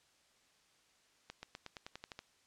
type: accelerating click train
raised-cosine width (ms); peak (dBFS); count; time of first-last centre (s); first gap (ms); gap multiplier
0.2; -28; 10; 1.3-2.191; 130; 0.93
effects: white hiss -70 dBFS RMS until 2.46 s + low-pass 7000 Hz 12 dB/octave